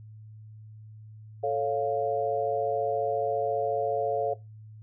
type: chord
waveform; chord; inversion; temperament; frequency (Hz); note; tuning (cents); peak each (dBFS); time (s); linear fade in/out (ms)
sine; A augmented; none; equal; 440 / 554.4 / 698.5; A4 / C#5 / E#5; 0 / 0 / 0; -29; 1.43-4.34; 10
effects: noise-tail reverb RT60 0.2 s tail -17 dB re dry + added 108 Hz sine -44 dBFS peak until 4.82 s